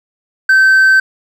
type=tone with hard clipping; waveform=sine; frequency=1546 Hz; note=G6; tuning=24 cents flat; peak=-6 dBFS; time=0.49-1 s; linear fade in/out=5 ms; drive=2 dB; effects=none